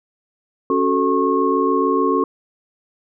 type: tone cluster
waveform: sine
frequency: 277.1 / 373.7 / 440.5 / 1088 Hz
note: C#4 / F#4 / A4 / C#6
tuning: -1 / +17 / +2 / -33 cents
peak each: -20 dBFS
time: 0.7-2.24 s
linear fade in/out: 2 ms
effects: none